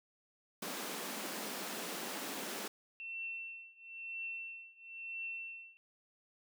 pink high-pass noise, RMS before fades -42 dBFS, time 0.62-2.68 s, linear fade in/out 5 ms, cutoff 190 Hz, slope 48 dB/octave
sine tone with tremolo, 2698 Hz, E7, 40 cents sharp, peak -38 dBFS, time 3-5.77 s, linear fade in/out 0 ms, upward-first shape triangle, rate 1 Hz, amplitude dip 95%
effects none

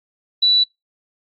sine tone, 3951 Hz, B7, in tune, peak -11 dBFS, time 0.42-0.64 s, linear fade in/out 10 ms, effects noise-tail reverb RT60 0.2 s tail -25 dB re dry + AAC 64 kbps

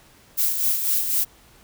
violet noise with tremolo, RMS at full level -20 dBFS, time 0.37-1.25 s, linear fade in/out 20 ms, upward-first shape sine, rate 4 Hz, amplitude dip 50%, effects pink hiss -53 dBFS RMS until 1.63 s

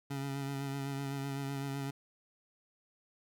25% pulse tone with vibrato, 138.3 Hz, C#3, 4 cents flat, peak -32 dBFS, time 0.1-1.91 s, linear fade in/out 10 ms, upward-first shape sine, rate 7.9 Hz, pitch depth 27 cents each way, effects none

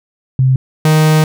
sine / 45% pulse tone pair in turn, 130.81 / 155.56 Hz, C3 / D#3, 0 / 0 cents, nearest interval minor third, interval 300 cents, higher second, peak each -7 dBFS, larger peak neither, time 0.39-0.56 / 0.85-1.24 s, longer second, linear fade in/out 2 ms, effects none

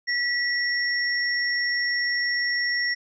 sine tone pair together, 1943 / 5506 Hz, B6 / F8, -29 / -25 cents, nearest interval octave + tritone, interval 1804 cents, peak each -23 / -28 dBFS, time 0.07-2.95 s, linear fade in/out 20 ms, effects none

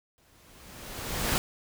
pink noise with exponential growth, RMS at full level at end -25 dBFS, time 0.18-1.38 s, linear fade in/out 0 ms, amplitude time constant 260 ms, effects none

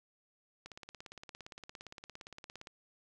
click train, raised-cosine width 0.2 ms, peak -30 dBFS, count 36, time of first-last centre 0.66-2.671 s, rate 17.4 Hz, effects none

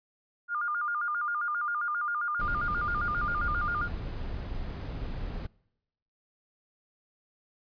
sine tone with vibrato, 1306 Hz, E6, 17 cents flat, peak -28 dBFS, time 0.48-3.89 s, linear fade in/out 50 ms, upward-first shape square, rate 7.5 Hz, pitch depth 140 cents each way
brown noise, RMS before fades -35 dBFS, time 2.39-5.47 s, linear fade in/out 10 ms
effects noise-tail reverb RT60 0.9 s tail -25 dB re dry + resampled to 11025 Hz

